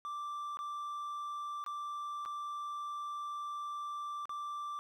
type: tone with dropouts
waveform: triangle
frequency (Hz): 1174.7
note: D6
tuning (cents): 0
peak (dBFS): -36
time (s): 0.05-4.79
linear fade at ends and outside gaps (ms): 0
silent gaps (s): 0.571-0.59 / 1.64-1.663 / 2.252-2.259 / 4.255-4.294
effects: none